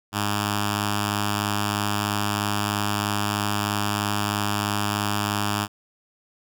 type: tone with notch filter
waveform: 5% pulse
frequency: 103.1 Hz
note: G#2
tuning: 12 cents flat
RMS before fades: -25 dBFS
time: 0.12-5.68 s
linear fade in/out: 50 ms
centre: 500 Hz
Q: 0.84
effects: none